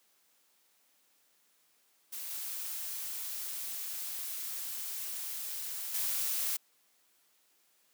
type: noise with level steps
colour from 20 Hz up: blue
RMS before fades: -41 / -39 / -33 dBFS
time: 2.12-6.57 s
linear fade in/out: 10 ms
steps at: 2.3 / 5.94 s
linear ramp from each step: 5 ms
effects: white hiss -70 dBFS RMS until 7.93 s + high-pass 200 Hz 12 dB/octave